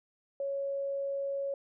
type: tone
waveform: sine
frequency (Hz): 554.4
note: C#5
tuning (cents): 0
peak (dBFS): -31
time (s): 0.4-1.54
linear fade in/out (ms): 2
effects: none